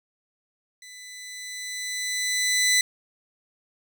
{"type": "tone with level ramp", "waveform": "15% pulse", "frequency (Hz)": 2000, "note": "B6", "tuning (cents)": 21, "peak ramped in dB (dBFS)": [-37, -11], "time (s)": [0.82, 2.81], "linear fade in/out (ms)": 2, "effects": []}